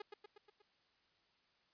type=tone with echo; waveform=sawtooth; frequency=415.3 Hz; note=G#4; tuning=in tune; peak=-40 dBFS; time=0-0.02 s; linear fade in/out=5 ms; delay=120 ms; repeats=5; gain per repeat=-4 dB; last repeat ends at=0.62 s; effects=white hiss -75 dBFS RMS until 1.73 s + resampled to 11025 Hz